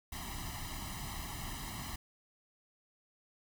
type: noise with comb filter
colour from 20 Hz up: pink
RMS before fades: -42 dBFS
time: 0.12-1.96 s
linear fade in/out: 5 ms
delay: 1 ms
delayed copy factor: +1
effects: none

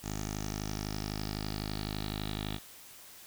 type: tone with low-pass filter sweep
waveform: 10% pulse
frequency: 51.91 Hz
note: G#1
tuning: in tune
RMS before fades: -37 dBFS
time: 0.02-2.6 s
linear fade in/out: 50 ms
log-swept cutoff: 6900 to 3600 Hz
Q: 5.9
effects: white hiss -52 dBFS RMS until 3.26 s

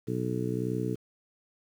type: harmonic tone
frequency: 61.74 Hz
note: B1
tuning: in tune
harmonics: 2 / 3 / 4 / 5 / 6 / 7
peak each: -33 / -35 / -37 / -35 / -38 / -35 dBFS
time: 0.07-0.96 s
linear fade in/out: 20 ms
effects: 9-bit

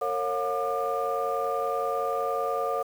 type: tone cluster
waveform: sine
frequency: 457.4 / 548 / 716 / 1199 Hz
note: A#4 / C#5 / F5 / D6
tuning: -33 / -20 / +43 / +36 cents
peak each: -30 dBFS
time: 0.01-2.83 s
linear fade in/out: 10 ms
effects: tanh soft clip ceiling -18 dBFS + 8-bit

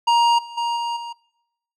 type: tone with level steps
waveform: square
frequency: 940 Hz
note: A#5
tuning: 14 cents sharp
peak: -14 / -34 / -21 / -23 / -30 dBFS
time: 0.07-1.13 s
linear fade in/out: 10 ms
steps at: 0.38 / 0.57 / 0.76 / 0.96 s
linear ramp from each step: 10 ms
effects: noise-tail reverb RT60 0.8 s tail -22 dB re dry + low-pass 5000 Hz 12 dB/octave

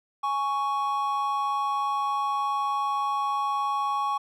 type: tone pair together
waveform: triangle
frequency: 830.6 / 1111.5 Hz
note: G#5 / C#6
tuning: 0 / +4 cents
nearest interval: perfect fourth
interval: 504 cents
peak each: -27 / -24 dBFS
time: 0.23-4.18 s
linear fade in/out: 10 ms
effects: none

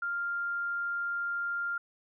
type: tone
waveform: sine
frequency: 1396.9 Hz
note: F6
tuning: in tune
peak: -30 dBFS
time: 0.02-1.78 s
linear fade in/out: 5 ms
effects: none

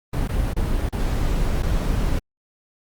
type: noise with dropouts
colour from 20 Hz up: brown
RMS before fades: -21 dBFS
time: 0.13-2.19 s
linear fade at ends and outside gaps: 5 ms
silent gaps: 0.277-0.289 / 0.535-0.564 / 0.89-0.925 / 1.624-1.631 s
effects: Opus 32 kbps

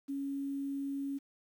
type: tone with quantisation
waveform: sine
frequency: 277.2 Hz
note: C#4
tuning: in tune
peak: -34 dBFS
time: 0.08-1.19 s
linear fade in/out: 20 ms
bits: 10
effects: none

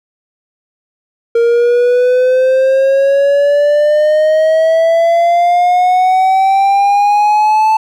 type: exponential sweep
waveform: triangle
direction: up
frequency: 464.1 to 880 Hz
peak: -5 dBFS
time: 1.35-7.77 s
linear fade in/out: 5 ms
effects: none

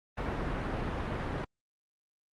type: low-pass noise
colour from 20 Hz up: pink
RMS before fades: -34 dBFS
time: 0.17-1.45 s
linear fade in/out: 10 ms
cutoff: 1800 Hz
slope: 12 dB/octave
effects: Opus 32 kbps

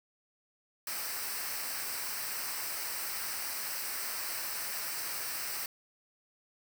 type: noise with comb filter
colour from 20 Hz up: white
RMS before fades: -37 dBFS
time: 0.87-5.66 s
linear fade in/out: 2 ms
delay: 0.29 ms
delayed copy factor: -0.65
effects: none

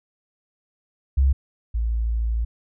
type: tone pair in turn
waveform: sine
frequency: 67.2 / 56.51 Hz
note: C2 / A1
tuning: +47 / +47 cents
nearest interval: minor third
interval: 300 cents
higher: first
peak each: -14 / -20 dBFS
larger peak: first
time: 1.17-1.33 / 1.74-2.45 s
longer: second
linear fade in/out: 10 ms
effects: none

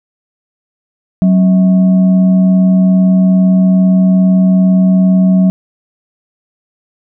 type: tone with frequency modulation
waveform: sine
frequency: 187.3 Hz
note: F#3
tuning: 21 cents sharp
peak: -5 dBFS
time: 1.22-5.5 s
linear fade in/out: 0 ms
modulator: 457 Hz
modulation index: 0.3
effects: none

